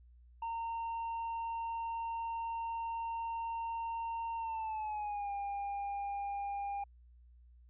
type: tone with pitch glide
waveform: triangle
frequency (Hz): 918 to 803.8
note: A#5 to G5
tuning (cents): -27 to +43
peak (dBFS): -34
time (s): 0.42-6.84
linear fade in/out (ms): 5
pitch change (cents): -230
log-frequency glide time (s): 4.37-5.31
effects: added 60 Hz sine -57 dBFS peak until 7.69 s + resampled to 8000 Hz